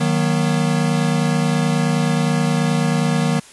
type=chord; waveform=square; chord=D# minor; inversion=none; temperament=equal with one note detuned; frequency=155.56 / 185 / 238.4 Hz; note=D#3 / F#3 / A#3; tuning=0 / 0 / +39 cents; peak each=-19 / -22 / -22 dBFS; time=0-3.4 s; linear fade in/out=10 ms; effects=white hiss -43 dBFS RMS until 3.52 s + resampled to 24000 Hz